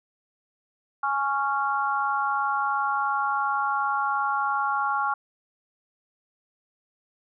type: chord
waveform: sine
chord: Db major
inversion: second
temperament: just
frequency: 831.5 / 1108.7 / 1385.9 Hz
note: Ab5 / Db6 / F6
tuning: +2 / 0 / -14 cents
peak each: -27 dBFS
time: 1.03-5.14 s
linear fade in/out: 5 ms
effects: none